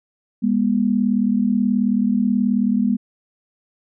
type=tone pair together; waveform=sine; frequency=203.7 / 242.3 Hz; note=G#3 / B3; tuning=-33 / -33 cents; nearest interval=minor third; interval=300 cents; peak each=-18 dBFS; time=0.42-2.97 s; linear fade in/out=20 ms; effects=none